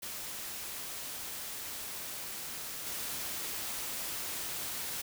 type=noise with level steps; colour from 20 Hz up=white; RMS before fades=-41 / -38 dBFS; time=0.02-5.02 s; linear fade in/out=10 ms; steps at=2.86 s; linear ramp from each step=10 ms; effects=none